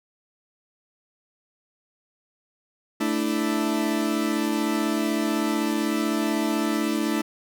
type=chord; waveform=40% pulse; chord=A suspended fourth; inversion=none; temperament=equal; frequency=220 / 293.7 / 329.6 Hz; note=A3 / D4 / E4; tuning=0 / 0 / 0 cents; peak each=-26 dBFS; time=3-7.22 s; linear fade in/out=10 ms; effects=none